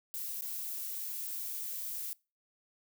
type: noise with dropouts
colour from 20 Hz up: violet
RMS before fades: -39 dBFS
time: 0.14-2.13 s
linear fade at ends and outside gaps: 0 ms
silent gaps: 0.41-0.421 s
effects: noise-tail reverb RT60 0.3 s tail -24 dB re dry